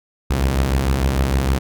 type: beating tone pair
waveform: sawtooth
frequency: 61.1 / 67.7 Hz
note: B1 / C#2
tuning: -18 / -40 cents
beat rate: 6.6 Hz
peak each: -18 / -13 dBFS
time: 0.3-1.59 s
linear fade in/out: 10 ms
effects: none